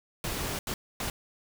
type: noise bursts at uneven times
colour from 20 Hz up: pink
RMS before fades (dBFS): -33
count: 3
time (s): 0.24-0.59 / 0.67-0.74 / 1-1.1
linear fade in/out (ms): 2
effects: none